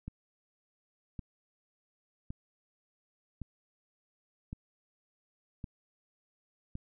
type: click train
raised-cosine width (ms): 5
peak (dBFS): -27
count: 7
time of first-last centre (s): 0.08-6.754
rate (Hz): 0.899
effects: none